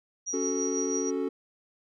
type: tone with tremolo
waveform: sine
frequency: 5760 Hz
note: F#8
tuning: 47 cents flat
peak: -29 dBFS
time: 0.26-1.11 s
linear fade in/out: 20 ms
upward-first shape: triangle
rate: 6.1 Hz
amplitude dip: 60%
type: chord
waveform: triangle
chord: F# minor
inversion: second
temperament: equal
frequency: 277.2 / 370 / 440 Hz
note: C#4 / F#4 / A4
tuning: 0 / 0 / 0 cents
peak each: -29 / -30 / -30 dBFS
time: 0.33-1.29 s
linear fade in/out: 10 ms
effects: none